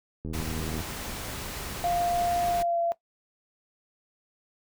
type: click train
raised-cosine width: 3 ms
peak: -23 dBFS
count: 45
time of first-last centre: 0.25-0.805 s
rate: 79.3 Hz
type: noise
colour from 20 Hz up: pink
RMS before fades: -36 dBFS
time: 0.33-2.63 s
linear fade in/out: 10 ms
type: tone with pitch glide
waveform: sine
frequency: 698.5 to 681 Hz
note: F5 to F5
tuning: 0 to -44 cents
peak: -24 dBFS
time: 1.84-2.92 s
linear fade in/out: 0 ms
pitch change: -44 cents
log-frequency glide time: 2.52-2.78 s
effects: noise-tail reverb RT60 0.1 s tail -17 dB re dry